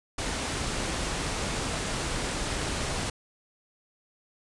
pink low-pass noise, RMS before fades -31 dBFS, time 0.18-3.1 s, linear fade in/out 5 ms, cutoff 10000 Hz, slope 48 dB/octave, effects resampled to 24000 Hz

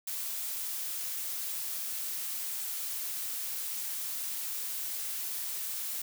blue noise, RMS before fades -36 dBFS, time 0.07-6.02 s, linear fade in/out 5 ms, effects none

